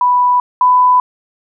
sine tone pair in turn, 987.8 / 998.1 Hz, B5 / B5, 0 / +18 cents, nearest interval unison, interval 18 cents, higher second, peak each -8 / -6 dBFS, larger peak second, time 0.01-0.4 / 0.61-1 s, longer neither, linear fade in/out 2 ms, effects none

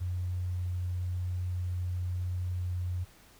sine tone, 89.9 Hz, F#2, 49 cents flat, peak -30 dBFS, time 0-3.05 s, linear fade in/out 20 ms, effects pink hiss -58 dBFS RMS until 3.39 s

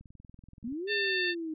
click train, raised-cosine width 5 ms, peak -39 dBFS, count 16, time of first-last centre 0.01-0.724 s, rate 21 Hz
sine linear two-way sweep, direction up then down, 217 to 418.1 to 309.2 Hz, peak -33 dBFS, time 0.64-1.54 s, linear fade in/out 5 ms, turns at 0.9 s
harmonic tone, 895 Hz, A5, 29 cents sharp, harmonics 2 / 3 / 4 / 5, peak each -30 / -34 / -36 / -38 dBFS, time 0.87-1.35 s, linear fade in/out 50 ms
effects none

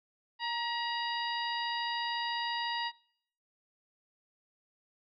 harmonic tone with a mistuned harmonic, 954 Hz, A#5, 40 cents sharp, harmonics 1 / 2 / 3 / 4 / 5, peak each -35 / -38 / -40 / -41 / -42 dBFS, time 0.39-2.92 s, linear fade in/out 50 ms, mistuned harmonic 1, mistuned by -32 cents, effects noise-tail reverb RT60 0.7 s tail -25 dB re dry

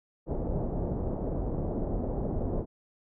pink low-pass noise, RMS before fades -31 dBFS, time 0.26-2.66 s, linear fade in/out 50 ms, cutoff 660 Hz, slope 24 dB/octave, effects none

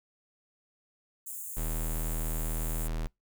white high-pass noise, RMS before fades -40 dBFS, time 1.26-2.88 s, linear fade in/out 10 ms, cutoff 6700 Hz, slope 96 dB/octave
square tone, 40 Hz, D#1, 49 cents sharp, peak -31 dBFS, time 1.57-3.07 s, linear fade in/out 0 ms
effects noise-tail reverb RT60 0.2 s tail -26 dB re dry

